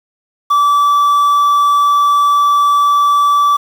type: tone with quantisation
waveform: triangle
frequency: 1157 Hz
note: D6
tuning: 26 cents flat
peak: -6 dBFS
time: 0.5-3.57 s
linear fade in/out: 10 ms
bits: 6
effects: none